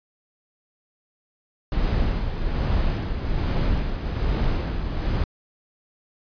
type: noise with tremolo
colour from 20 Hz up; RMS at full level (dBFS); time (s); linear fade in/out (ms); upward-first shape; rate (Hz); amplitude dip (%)
brown; -21; 1.72-5.24; 2; sine; 1.2; 50
effects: resampled to 11025 Hz